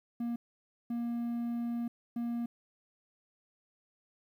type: tone bursts at uneven times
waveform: triangle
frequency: 236.2 Hz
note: A#3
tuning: 23 cents sharp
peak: -30 dBFS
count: 3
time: 0.2-0.36 / 0.9-1.88 / 2.16-2.46 s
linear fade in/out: 5 ms
effects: 11-bit